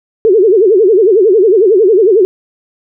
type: tone with vibrato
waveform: sine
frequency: 406.3 Hz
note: G#4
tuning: 38 cents flat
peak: -4 dBFS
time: 0.25-2.25 s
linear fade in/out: 0 ms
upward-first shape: sine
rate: 11 Hz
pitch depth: 220 cents each way
effects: none